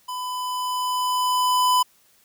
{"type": "tone with level ramp", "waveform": "square", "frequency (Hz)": 1002, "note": "B5", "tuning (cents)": 25, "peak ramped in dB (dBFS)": [-29, -16], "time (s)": [0.08, 1.83], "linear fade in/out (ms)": 10, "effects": ["white hiss -59 dBFS RMS until 2.24 s"]}